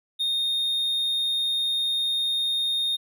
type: tone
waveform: triangle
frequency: 3685 Hz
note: A#7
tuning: 21 cents flat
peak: -21 dBFS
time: 0.19-2.97 s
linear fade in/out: 20 ms
effects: none